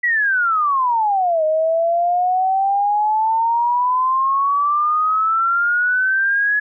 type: exponential two-way sweep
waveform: sine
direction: down then up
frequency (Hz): 1975.5 to 619 to 1697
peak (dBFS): -14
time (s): 0.03-6.6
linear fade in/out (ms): 10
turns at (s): 1.44
effects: none